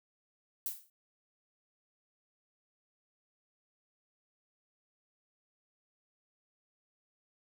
violet noise with exponential decay, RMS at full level -33 dBFS, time 0.66-0.9 s, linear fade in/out 2 ms, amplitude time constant 51 ms, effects none

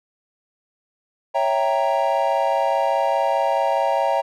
triangle chord, C# diminished seventh, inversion none, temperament equal, 554.4 / 659.3 / 784 / 932.3 Hz, C#5 / E5 / G5 / Bb5, 0 / 0 / 0 / 0 cents, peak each -21 dBFS, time 1.34-4.22 s, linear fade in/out 20 ms, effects none

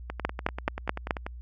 two click trains, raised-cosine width 0.5 ms, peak -18 / -9 dBFS, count 13 / 5, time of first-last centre 0.1-1.265 / 0.25-1.108 s, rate 10.3 / 4.66 Hz, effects added 60 Hz sine -39 dBFS peak until 1.41 s

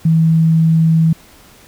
sine tone, 162 Hz, E3, 30 cents flat, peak -8 dBFS, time 0.05-1.13 s, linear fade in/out 5 ms, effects pink hiss -44 dBFS RMS until 1.67 s

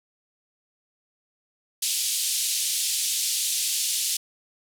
white band-pass noise, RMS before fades -26 dBFS, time 1.82-4.17 s, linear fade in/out 5 ms, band 3000 to 11000 Hz, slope 24 dB/octave, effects none

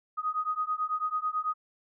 sine beating tone pair, 1244.5 / 1253.6 Hz, D#6 / D#6, 0 / +13 cents, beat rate 9.1 Hz, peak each -31 dBFS, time 0.17-1.54 s, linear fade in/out 20 ms, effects none

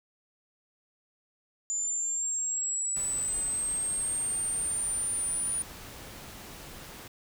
sine linear sweep, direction up, 7080 to 9560 Hz, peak -28 dBFS, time 1.7-5.62 s, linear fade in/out 0 ms
pink noise, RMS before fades -45 dBFS, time 2.96-7.08 s, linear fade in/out 5 ms
effects none

